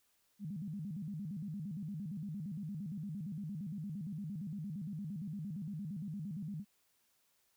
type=tone with vibrato; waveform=sine; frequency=177.6 Hz; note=F3; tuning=29 cents sharp; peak=-39 dBFS; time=0.39-6.65 s; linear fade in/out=50 ms; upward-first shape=square; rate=8.7 Hz; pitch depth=240 cents each way; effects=white hiss -75 dBFS RMS until 7.56 s